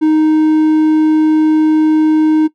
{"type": "tone", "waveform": "triangle", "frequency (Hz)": 311.1, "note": "D#4", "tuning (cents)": 0, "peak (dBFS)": -5, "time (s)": [0.01, 2.48], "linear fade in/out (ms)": 20, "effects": ["noise-tail reverb RT60 0.1 s tail -18 dB re dry"]}